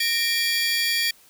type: tone cluster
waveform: 45% pulse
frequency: 1852 / 2371 / 3322 / 4542 / 4754 Hz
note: A#6 / D7 / G#7 / C#8 / D8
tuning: -12 / +16 / 0 / +41 / +20 cents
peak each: -27 dBFS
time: 0-1.11 s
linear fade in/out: 5 ms
effects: white hiss -54 dBFS RMS until 1.29 s